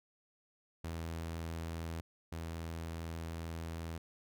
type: tone pair in turn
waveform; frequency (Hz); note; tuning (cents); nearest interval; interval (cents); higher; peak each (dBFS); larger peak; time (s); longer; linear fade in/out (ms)
sawtooth; 82.41 / 82.41; E2 / E2; 0 / 0; unison; 0; neither; -35 / -36; first; 0.84-2.01 / 2.32-3.98; second; 5
effects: none